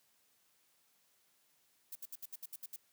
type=noise bursts; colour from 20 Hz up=violet; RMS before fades=-45 dBFS; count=9; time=1.92-2.762 s; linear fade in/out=5 ms; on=34 ms; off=67 ms; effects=white hiss -73 dBFS RMS until 2.92 s + high-pass 100 Hz 12 dB/octave